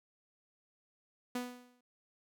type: tone with exponential decay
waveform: sawtooth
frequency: 246.9 Hz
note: B3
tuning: in tune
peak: -29 dBFS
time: 1.35-1.81 s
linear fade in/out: 5 ms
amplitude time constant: 100 ms
effects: none